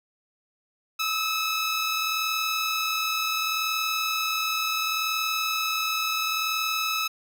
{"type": "tone pair together", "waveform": "15% pulse", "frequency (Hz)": [1259.3, 1300], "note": ["D#6", "E6"], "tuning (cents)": [20, -24], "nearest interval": "minor second", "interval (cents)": 56, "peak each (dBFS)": [-26, -19], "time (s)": [0.99, 7.08], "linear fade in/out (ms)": 10, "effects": []}